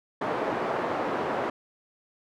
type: band-pass noise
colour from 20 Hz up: pink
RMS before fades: -29 dBFS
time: 0.21-1.5 s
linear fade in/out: 5 ms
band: 360 to 1100 Hz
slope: 12 dB/octave
effects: none